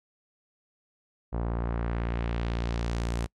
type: tone with low-pass filter sweep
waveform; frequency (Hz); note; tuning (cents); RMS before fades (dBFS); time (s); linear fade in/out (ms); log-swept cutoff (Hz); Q
sawtooth; 58; A#1; -8; -30; 1.32-3.27; 20; 880 to 9600; 1.1
effects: noise-tail reverb RT60 0.1 s tail -26 dB re dry